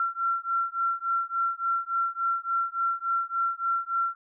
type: beating tone pair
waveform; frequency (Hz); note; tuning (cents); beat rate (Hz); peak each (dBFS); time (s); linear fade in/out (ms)
sine; 1360 / 1363.5; F6 / F6; -46 / -42; 3.5; -28; 0-4.15; 2
effects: none